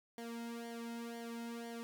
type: tone with flanger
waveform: sawtooth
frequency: 233.1 Hz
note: A#3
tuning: in tune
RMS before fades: -45 dBFS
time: 0.18-1.83 s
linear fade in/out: 0 ms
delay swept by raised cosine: 0.77 to 1.77 ms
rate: 2 Hz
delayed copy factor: -0.8
effects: none